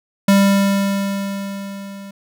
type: tone with level ramp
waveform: square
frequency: 197.8 Hz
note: G3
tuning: 16 cents sharp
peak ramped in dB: -9 to -33 dBFS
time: 0.28-2.11 s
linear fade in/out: 5 ms
effects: none